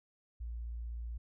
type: tone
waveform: sine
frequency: 58 Hz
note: A#1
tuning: 8 cents flat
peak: -38 dBFS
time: 0.4-1.18 s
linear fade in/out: 10 ms
effects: none